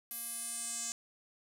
square tone with band-pass filter sweep, 233 Hz, A#3, 1 cent flat, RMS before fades -40 dBFS, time 0.11-0.92 s, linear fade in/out 0 ms, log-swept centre 12000 to 7100 Hz, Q 4.7, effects none

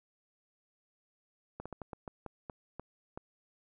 slowing click train, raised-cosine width 1 ms, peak -27 dBFS, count 10, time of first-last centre 1.6-3.175 s, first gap 56 ms, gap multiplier 1.27, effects none

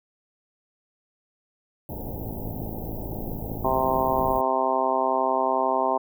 pink band-stop noise, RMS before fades -34 dBFS, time 1.89-4.41 s, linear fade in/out 2 ms, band 880 to 13000 Hz, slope 96 dB/octave
click train, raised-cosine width 3 ms, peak -24 dBFS, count 124, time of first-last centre 2.07-4.323 s, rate 54.6 Hz
harmonic tone, 131.1 Hz, C3, 4 cents sharp, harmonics 2 / 3 / 4 / 5 / 6 / 7 / 8, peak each -33 / -30 / -31 / -26 / -28 / -26 / -28 dBFS, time 3.64-5.98 s, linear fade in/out 10 ms
effects none

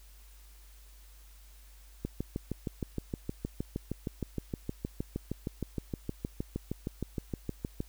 click train, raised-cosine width 3 ms, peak -20 dBFS, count 38, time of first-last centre 2.05-7.804 s, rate 6.43 Hz, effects added 50 Hz sine -52 dBFS peak until 7.88 s + white hiss -61 dBFS RMS until 7.88 s

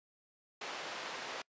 pink band-pass noise, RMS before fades -43 dBFS, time 0.61-1.42 s, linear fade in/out 5 ms, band 510 to 4700 Hz, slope 12 dB/octave, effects noise-tail reverb RT60 0.1 s tail -26 dB re dry + resampled to 16000 Hz

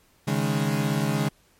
35% pulse chord, C# suspended second, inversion none, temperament equal, 138.59 / 155.56 / 207.7 Hz, C#3 / D#3 / G#3, 0 / 0 / 0 cents, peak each -25 dBFS, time 0.27-1.29 s, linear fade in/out 10 ms, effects pink hiss -61 dBFS RMS until 1.59 s + MP3 64 kbps

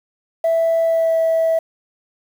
sine tone with pitch glide, 659.3 to 652.5 Hz, E5 to E5, 0 to -18 cents, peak -12 dBFS, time 0.44-1.59 s, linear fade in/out 5 ms, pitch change -18 cents, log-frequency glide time 0.82-1.19 s, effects tanh soft clip ceiling -11 dBFS + 7-bit

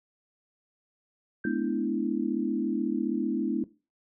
sine tone with exponential decay, 1568 Hz, G6, in tune, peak -32 dBFS, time 1.44-1.86 s, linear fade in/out 5 ms, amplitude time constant 90 ms
sine chord, E dominant seventh, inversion first, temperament equal with one note detuned, 212.3 / 246.9 / 293.7 / 329.6 Hz, G#3 / B3 / D4 / E4, +38 / 0 / 0 / 0 cents, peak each -31 dBFS, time 1.45-3.64 s, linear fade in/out 2 ms
effects noise-tail reverb RT60 0.3 s tail -18 dB re dry

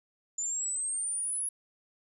sine exponential sweep, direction up, 7040 to 10548 Hz, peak -30 dBFS, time 0.38-1.49 s, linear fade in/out 5 ms, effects none

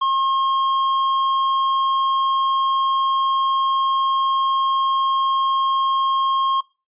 sine tone with hard clipping, 1074 Hz, C6, 45 cents sharp, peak -18 dBFS, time 0.01-6.61 s, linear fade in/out 10 ms, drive 8 dB, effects noise-tail reverb RT60 0.3 s tail -22 dB re dry + resampled to 8000 Hz

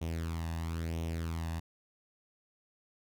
sawtooth tone with flanger, 82.41 Hz, E2, in tune, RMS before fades -36 dBFS, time 0.01-1.6 s, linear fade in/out 10 ms, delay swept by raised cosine 0.32 to 1.12 ms, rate 1 Hz, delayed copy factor +0.65, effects none

